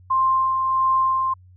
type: tone with tremolo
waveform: sine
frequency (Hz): 1052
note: C6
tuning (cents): +9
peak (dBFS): -15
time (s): 0.1-1.34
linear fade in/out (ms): 10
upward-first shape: sine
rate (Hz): 1.5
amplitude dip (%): 35
effects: added 91 Hz sine -46 dBFS peak until 1.56 s